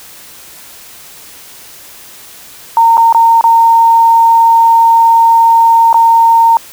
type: tone with dropouts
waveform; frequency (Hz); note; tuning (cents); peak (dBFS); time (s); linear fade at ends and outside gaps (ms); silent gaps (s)
sine; 917; A#5; -29; -3; 2.77-6.57; 1; 2.971-2.978 / 3.126-3.147 / 3.411-3.44 / 5.929-5.943
effects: white hiss -34 dBFS RMS until 6.72 s